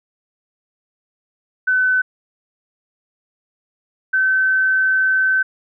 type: tone pair in turn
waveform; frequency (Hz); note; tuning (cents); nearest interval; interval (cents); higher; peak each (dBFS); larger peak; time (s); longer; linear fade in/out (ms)
sine; 1512 / 1533.1; F#6 / G6; +37 / -39; unison; 24; second; -13; neither; 1.67-2.02 / 4.13-5.43; second; 10
effects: none